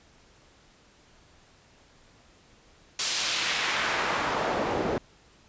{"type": "noise with band-pass filter sweep", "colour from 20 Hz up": "pink", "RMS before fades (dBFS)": -28, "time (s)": [2.99, 4.98], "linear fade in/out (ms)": 2, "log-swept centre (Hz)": [5700, 370], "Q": 0.93, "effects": ["pink hiss -58 dBFS RMS until 5.48 s", "resampled to 16000 Hz"]}